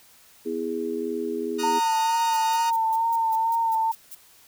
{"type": "harmonic tone", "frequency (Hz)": 82.41, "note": "E2", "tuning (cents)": 0, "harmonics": [3, 4, 5], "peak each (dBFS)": [-32, -31, -28], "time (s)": [0.45, 1.8], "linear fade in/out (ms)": 20}
{"type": "chord", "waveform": "10% pulse", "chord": "D# minor", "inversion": "second", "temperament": "equal with one note detuned", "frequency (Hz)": [932.3, 1244.5, 1461.3], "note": ["A#5", "D#6", "F#6"], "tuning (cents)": [0, 0, -22], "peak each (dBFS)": -27, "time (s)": [1.58, 2.71], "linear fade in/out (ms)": 20}
{"type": "tone with vibrato", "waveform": "sine", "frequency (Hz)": 906, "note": "A#5", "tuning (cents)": -50, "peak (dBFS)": -20, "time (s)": [1.63, 3.92], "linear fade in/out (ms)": 10, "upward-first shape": "sine", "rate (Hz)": 2.2, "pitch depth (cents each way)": 28}
{"type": "noise bursts", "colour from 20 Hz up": "violet", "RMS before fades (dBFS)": -39, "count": 10, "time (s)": [2.33, 4.15], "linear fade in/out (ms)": 5, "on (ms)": 38, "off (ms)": 160}
{"effects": ["white hiss -54 dBFS RMS until 4.47 s"]}